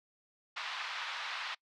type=band-pass noise; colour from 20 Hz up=pink; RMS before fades=-40 dBFS; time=0.56-1.55 s; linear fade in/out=10 ms; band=970 to 4200 Hz; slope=24 dB/octave; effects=noise-tail reverb RT60 0.1 s tail -24 dB re dry